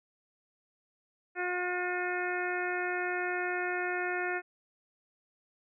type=harmonic tone; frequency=359 Hz; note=F4; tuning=48 cents sharp; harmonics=1 / 2 / 3 / 4 / 5 / 6 / 7; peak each=-35 / -37 / -46 / -36 / -37 / -42 / -43 dBFS; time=1.35-4.42 s; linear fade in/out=50 ms; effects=none